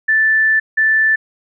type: tone pair in turn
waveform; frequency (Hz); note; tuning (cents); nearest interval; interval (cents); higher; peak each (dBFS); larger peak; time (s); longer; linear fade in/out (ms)
sine; 1760 / 1760; A6 / A6; 0 / 0; unison; 0; neither; -10; neither; 0.08-0.6 / 0.77-1.16; first; 10
effects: none